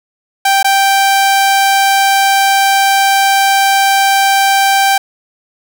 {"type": "tone with dropouts", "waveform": "sawtooth", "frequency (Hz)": 784, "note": "G5", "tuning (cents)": 0, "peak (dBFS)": -4, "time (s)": [0.45, 4.98], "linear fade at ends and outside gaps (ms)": 5, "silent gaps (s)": [0.629, 0.644], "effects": []}